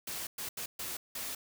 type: noise bursts at uneven times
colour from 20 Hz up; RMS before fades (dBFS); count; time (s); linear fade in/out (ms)
white; -39; 5; 0.07-0.27 / 0.38-0.49 / 0.57-0.66 / 0.79-0.97 / 1.15-1.35; 5
effects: none